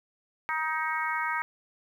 harmonic tone, 314.9 Hz, D#4, 21 cents sharp, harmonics 3 / 4 / 5 / 6 / 7, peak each -32 / -33 / -34 / -35 / -35 dBFS, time 0.49-1.42 s, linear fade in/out 0 ms, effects 10-bit

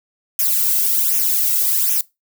violet noise with flanger, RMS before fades -17 dBFS, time 0.39-2.01 s, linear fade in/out 2 ms, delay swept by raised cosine 0.23 to 1.73 ms, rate 1.3 Hz, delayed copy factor -0.8, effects noise-tail reverb RT60 0.2 s tail -21 dB re dry

